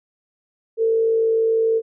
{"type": "tone with frequency modulation", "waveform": "sine", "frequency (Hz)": 450.3, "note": "A4", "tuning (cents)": 40, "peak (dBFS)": -15, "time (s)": [0.77, 1.82], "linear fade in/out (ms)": 50, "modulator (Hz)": 53.7, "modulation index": 0.28, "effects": []}